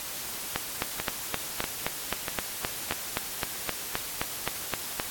two click trains, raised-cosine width 0.3 ms, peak -13 / -10 dBFS, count 4 / 18, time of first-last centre 1-2.923 / 0.56-4.999 s, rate 1.56 / 3.83 Hz, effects white hiss -36 dBFS RMS until 5.1 s + AAC 64 kbps

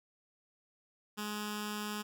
10% pulse tone with notch filter, 209.7 Hz, G#3, 17 cents sharp, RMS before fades -39 dBFS, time 1.17-2.03 s, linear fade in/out 20 ms, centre 590 Hz, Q 0.64, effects none

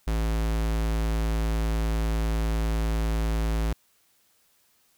square tone, 55 Hz, A1, in tune, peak -24 dBFS, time 0.07-3.73 s, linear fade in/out 5 ms, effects white hiss -65 dBFS RMS until 4.97 s

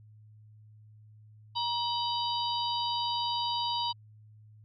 harmonic tone with a mistuned harmonic, 950 Hz, A#5, 33 cents sharp, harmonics 1 / 3 / 4 / 5, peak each -31 / -36 / -36 / -37 dBFS, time 1.55-3.93 s, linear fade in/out 20 ms, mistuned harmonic 3, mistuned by +95 cents, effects added 107 Hz sine -52 dBFS peak until 4.64 s

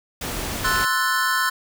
pink noise, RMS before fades -28 dBFS, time 0.21-0.85 s, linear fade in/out 5 ms
square chord, F# half-diminished seventh, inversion second, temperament equal, 1046.5 / 1318.5 / 1480 / 1760 Hz, C6 / E6 / F#6 / A6, 0 / 0 / 0 / 0 cents, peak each -25 / -27 / -24 / -26 dBFS, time 0.64-1.5 s, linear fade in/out 10 ms
effects none

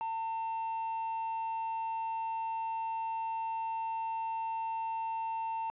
triangle tone, 900 Hz, A5, 39 cents sharp, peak -31 dBFS, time 0.01-5.7 s, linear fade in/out 0 ms, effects resampled to 8000 Hz + 10-bit

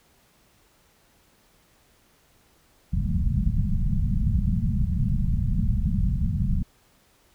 pink low-pass noise, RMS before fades -23 dBFS, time 2.92-6.63 s, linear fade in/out 10 ms, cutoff 220 Hz, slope 96 dB/octave, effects pink hiss -61 dBFS RMS until 7.34 s

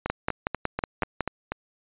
two click trains, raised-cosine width 0.5 ms, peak -12 / -9 dBFS, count 7 / 7, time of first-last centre 0.06-1.52 / 0.1-1.207 s, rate 4.11 / 5.42 Hz, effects resampled to 8000 Hz

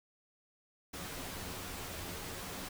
pink noise with comb filter, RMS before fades -43 dBFS, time 0.93-2.69 s, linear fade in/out 10 ms, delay 11 ms, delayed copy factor +0.55, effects none

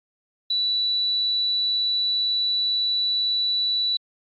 sine tone, 3951 Hz, B7, in tune, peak -20 dBFS, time 0.5-3.97 s, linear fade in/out 5 ms, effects AAC 32 kbps

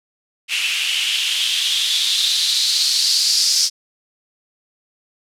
blue noise with band-pass filter sweep, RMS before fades -18 dBFS, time 0.48-3.7 s, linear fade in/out 50 ms, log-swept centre 2600 to 5100 Hz, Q 4.8, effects low-pass 11000 Hz 12 dB/octave

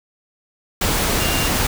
sine tone in noise, 2800 Hz, F7, 4 cents sharp, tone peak -26 dBFS, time 1.2-1.48 s, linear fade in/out 5 ms, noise pink, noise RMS -19 dBFS, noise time 0.81-1.67 s, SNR -10 dB, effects none

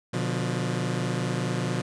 sawtooth chord, B diminished, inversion none, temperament just, 123.47 / 148.16 / 177.8 Hz, B2 / D3 / F3, 0 / +16 / +31 cents, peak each -25 / -28 / -26 dBFS, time 0.13-1.82 s, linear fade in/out 10 ms, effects resampled to 22050 Hz

